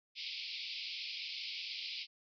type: band-pass noise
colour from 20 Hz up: white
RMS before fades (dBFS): -43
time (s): 0.15-2.07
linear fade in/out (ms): 50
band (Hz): 2200 to 5100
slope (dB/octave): 96
effects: none